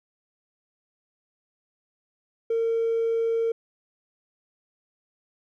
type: tone with hard clipping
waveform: sine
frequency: 456.9 Hz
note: A#4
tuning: 35 cents flat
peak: -22 dBFS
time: 2.5-3.52 s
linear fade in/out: 5 ms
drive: 1 dB
effects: none